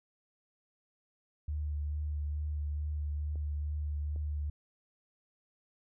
sine tone with vibrato, 74.4 Hz, D2, 23 cents sharp, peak -32 dBFS, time 1.48-4.5 s, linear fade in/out 5 ms, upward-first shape triangle, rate 2.3 Hz, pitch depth 22 cents each way
clicks, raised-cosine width 2 ms, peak -39 dBFS, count 2, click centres 3.357 / 4.161 s
effects none

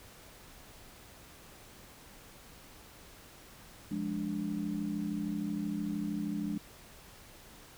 sine chord, D diminished, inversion first, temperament equal, 174.61 / 207.7 / 293.7 Hz, F3 / Ab3 / D4, 0 / 0 / 0 cents, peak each -39 / -35 / -37 dBFS, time 3.91-6.58 s, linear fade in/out 5 ms, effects pink hiss -54 dBFS RMS until 7.77 s

